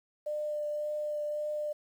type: tone with vibrato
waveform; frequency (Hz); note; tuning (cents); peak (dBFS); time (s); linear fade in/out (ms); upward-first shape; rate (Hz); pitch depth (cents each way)
sine; 598; D5; +31; -31; 0.26-1.73; 10; triangle; 1.8; 12
effects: 10-bit